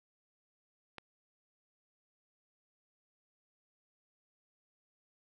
click, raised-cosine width 0.3 ms, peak -28 dBFS, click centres 0.983 s, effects none

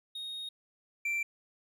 triangle tone pair in turn, 3729 / 2349 Hz, A#7 / D7, 0 / 0 cents, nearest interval minor sixth, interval 800 cents, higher first, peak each -36 / -28 dBFS, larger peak second, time 0.15-0.49 / 1.05-1.23 s, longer first, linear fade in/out 5 ms, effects none

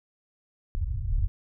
pink low-pass noise, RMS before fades -27 dBFS, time 0.75-1.28 s, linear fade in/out 0 ms, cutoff 110 Hz, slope 48 dB/octave, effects none

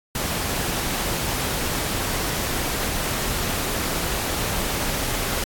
pink noise, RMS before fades -25 dBFS, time 0.15-5.44 s, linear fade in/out 2 ms, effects AAC 64 kbps

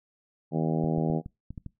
harmonic tone, 79.8 Hz, D#2, 44 cents sharp, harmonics 2 / 3 / 4 / 5 / 6 / 7 / 8 / 9 / 10, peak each -27 / -31 / -33 / -35 / -37 / -38 / -39 / -40 / -41 dBFS, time 0.51-1.22 s, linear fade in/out 50 ms
clicks, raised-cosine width 5 ms, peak -26 dBFS, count 7, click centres 0.842 / 0.981 / 1.101 / 1.261 / 1.506 / 1.578 / 1.663 s
effects noise-tail reverb RT60 0.2 s tail -22 dB re dry

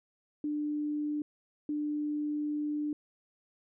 sine tone pair in turn, 297.5 / 297.5 Hz, D4 / D4, +22 / +22 cents, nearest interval unison, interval 0 cents, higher neither, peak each -30 / -30 dBFS, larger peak neither, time 0.44-1.22 / 1.69-2.93 s, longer second, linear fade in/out 2 ms, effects none

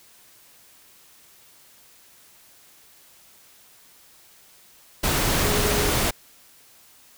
sine tone in noise, 415.3 Hz, G#4, in tune, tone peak -27 dBFS, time 5.44-5.91 s, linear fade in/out 10 ms, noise pink, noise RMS -22 dBFS, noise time 5.03-6.11 s, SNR -8 dB, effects white hiss -53 dBFS RMS until 7.17 s

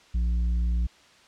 triangle tone with tanh clipping, 58.7 Hz, A#1, 13 cents sharp, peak -23 dBFS, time 0.14-0.87 s, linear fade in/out 10 ms, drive 10 dB, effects white hiss -55 dBFS RMS until 1.27 s + low-pass 5000 Hz 12 dB/octave

